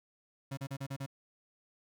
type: tone bursts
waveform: 35% pulse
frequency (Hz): 136.7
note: C#3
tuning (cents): -24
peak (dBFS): -35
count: 6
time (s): 0.51-1.063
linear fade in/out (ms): 10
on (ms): 63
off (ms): 35
effects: none